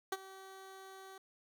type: tone with ADSR envelope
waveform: 15% pulse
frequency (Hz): 383.6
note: G4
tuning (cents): -37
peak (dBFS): -26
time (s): 0.12-1.18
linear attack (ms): 5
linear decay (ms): 37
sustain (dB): -18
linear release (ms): 4
effects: none